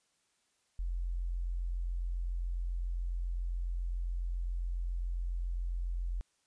sine tone, 43.65 Hz, F1, in tune, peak -32 dBFS, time 0.79-6.21 s, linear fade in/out 0 ms, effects white hiss -75 dBFS RMS until 6.46 s + resampled to 22050 Hz

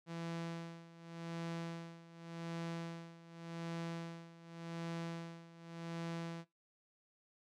sawtooth tone with tremolo, 167.3 Hz, E3, 26 cents sharp, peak -36 dBFS, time 0.06-6.45 s, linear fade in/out 50 ms, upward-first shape sine, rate 0.87 Hz, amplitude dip 85%, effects noise-tail reverb RT60 0.2 s tail -19 dB re dry + low-pass 6000 Hz 12 dB/octave

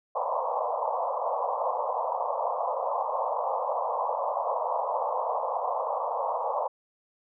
white band-pass noise, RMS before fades -29 dBFS, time 0.15-6.68 s, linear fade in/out 10 ms, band 490 to 1100 Hz, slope 96 dB/octave, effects none

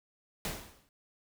pink noise with exponential decay, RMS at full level -33 dBFS, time 0.45-0.89 s, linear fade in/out 1 ms, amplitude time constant 95 ms, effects none

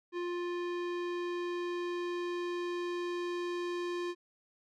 square tone with low-pass filter sweep, 351.1 Hz, F4, 9 cents sharp, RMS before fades -36 dBFS, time 0.12-4.15 s, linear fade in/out 50 ms, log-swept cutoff 3000 to 4900 Hz, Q 0.78, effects none

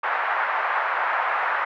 pink band-pass noise, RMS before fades -24 dBFS, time 0.03-1.65 s, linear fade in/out 10 ms, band 790 to 1800 Hz, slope 24 dB/octave, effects none

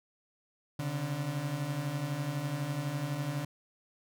35% pulse beating tone pair, 134.6 / 146.6 Hz, C3 / D3, +49 / -3 cents, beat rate 12 Hz, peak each -36 / -32 dBFS, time 0.79-3.45 s, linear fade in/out 5 ms, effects none

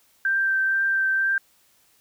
sine tone with vibrato, 1568 Hz, G6, in tune, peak -19 dBFS, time 0.25-1.38 s, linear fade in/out 2 ms, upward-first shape triangle, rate 2.1 Hz, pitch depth 15 cents each way, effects white hiss -61 dBFS RMS until 2 s

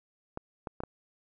clicks, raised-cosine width 1 ms, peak -22 dBFS, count 4, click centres 0.374 / 0.672 / 0.804 / 0.836 s, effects none

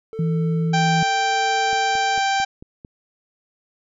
triangle tone with tremolo, 444.3 Hz, A4, 17 cents sharp, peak -26 dBFS, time 0.13-2.19 s, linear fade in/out 0 ms, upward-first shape sine, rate 0.86 Hz, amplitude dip 50%
sine tone with pitch glide, 162.9 to 163.94 Hz, E3 to E3, -20 to -9 cents, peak -18 dBFS, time 0.19-1.03 s, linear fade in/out 2 ms, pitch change +11 cents, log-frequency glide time 0.36-0.86 s
harmonic tone, 784 Hz, G5, in tune, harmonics 1 / 2 / 3 / 4 / 5 / 6 / 7 / 8 / 9, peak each -19 / -25 / -29 / -31 / -33 / -35 / -36 / -37 / -38 dBFS, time 0.73-2.45 s, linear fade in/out 10 ms
click train, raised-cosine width 3 ms, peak -26 dBFS, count 6, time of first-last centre 1.73-2.849 s, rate 4.47 Hz
effects none

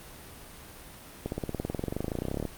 accelerating click train, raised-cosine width 2 ms, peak -17 dBFS, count 30, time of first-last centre 1.26-2.453 s, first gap 61 ms, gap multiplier 0.97, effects pink hiss -47 dBFS RMS until 2.57 s + Opus 32 kbps

